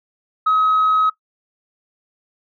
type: tone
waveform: sine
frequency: 1273 Hz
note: D#6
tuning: 39 cents sharp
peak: -11 dBFS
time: 0.46-1.1 s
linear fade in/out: 10 ms
effects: noise-tail reverb RT60 0.1 s tail -18 dB re dry + tanh soft clip ceiling -10 dBFS